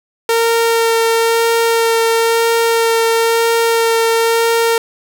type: tone with vibrato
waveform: sawtooth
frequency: 458.2 Hz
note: A#4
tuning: 30 cents flat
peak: -7 dBFS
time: 0.29-4.78 s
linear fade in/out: 2 ms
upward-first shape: sine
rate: 1 Hz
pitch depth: 10 cents each way
effects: none